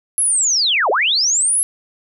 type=linear two-way sweep; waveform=sine; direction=down then up; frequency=11175 to 370 to 11175 Hz; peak=-13 dBFS; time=0.18-1.63 s; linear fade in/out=0 ms; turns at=0.9 s; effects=none